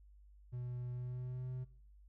triangle tone with pitch glide, 123.3 to 127.43 Hz, B2 to C3, -2 to -45 cents, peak -38 dBFS, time 0.52-1.65 s, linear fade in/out 20 ms, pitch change +57 cents, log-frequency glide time 0.92-1.51 s, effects noise-tail reverb RT60 0.5 s tail -19 dB re dry + added 50 Hz sine -58 dBFS peak until 2.08 s

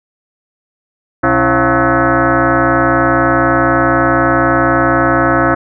sine tone with frequency modulation, 480 Hz, B4, 49 cents flat, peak -8 dBFS, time 1.23-5.55 s, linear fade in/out 10 ms, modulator 204 Hz, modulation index 5.6, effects none

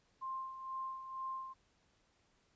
sine tone with tremolo, 1054 Hz, C6, 12 cents sharp, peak -38 dBFS, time 0.21-1.54 s, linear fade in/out 20 ms, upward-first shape sine, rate 2.1 Hz, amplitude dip 60%, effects pink hiss -74 dBFS RMS until 2.55 s + resampled to 16000 Hz

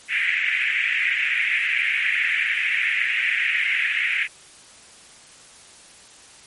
white band-pass noise, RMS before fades -22 dBFS, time 0.08-4.28 s, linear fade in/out 50 ms, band 1800 to 2500 Hz, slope 48 dB/octave, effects white hiss -47 dBFS RMS until 6.46 s + MP3 48 kbps

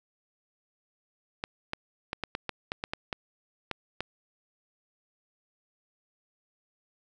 clicks, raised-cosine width 0.3 ms, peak -15 dBFS, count 12, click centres 1.439 / 1.734 / 2.131 / 2.237 / 2.351 / 2.493 / 2.719 / 2.839 / 2.935 / 3.128 / 3.713 / 4.006 s, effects none

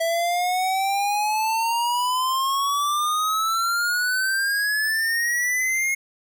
square exponential sweep, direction up, 657 to 2163 Hz, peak -21 dBFS, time 0-5.95 s, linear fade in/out 10 ms, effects none

